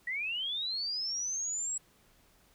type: linear sweep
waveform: sine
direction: up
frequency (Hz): 1899 to 7780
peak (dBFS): -32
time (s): 0.07-1.78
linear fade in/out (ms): 5
effects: pink hiss -65 dBFS RMS until 2.54 s